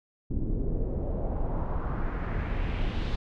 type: noise with low-pass filter sweep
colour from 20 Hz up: brown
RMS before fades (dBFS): -29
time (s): 0.3-3.16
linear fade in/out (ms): 10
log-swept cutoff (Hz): 280 to 4000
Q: 2
effects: none